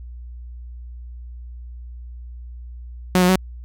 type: tone with pitch steps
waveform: sawtooth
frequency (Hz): 182.8 / 179.9 / 187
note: F#3 / F#3 / F#3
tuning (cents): -21 / -48 / +19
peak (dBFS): -9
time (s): 3.15-3.357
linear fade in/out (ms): 0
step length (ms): 69
effects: added 60 Hz sine -33 dBFS peak until 3.64 s